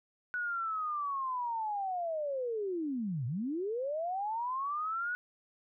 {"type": "linear two-way sweep", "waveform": "sine", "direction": "down then up", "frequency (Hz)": [1480, 112, 1480], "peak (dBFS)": -32, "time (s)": [0.34, 5.15], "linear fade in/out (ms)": 0, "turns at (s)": 3.26, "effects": []}